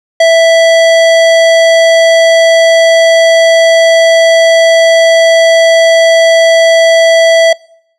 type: tone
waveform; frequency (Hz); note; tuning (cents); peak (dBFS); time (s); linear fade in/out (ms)
square; 659.3; E5; 0; -3; 0.2-7.53; 5
effects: noise-tail reverb RT60 0.7 s tail -25 dB re dry + low-pass 6000 Hz 12 dB/octave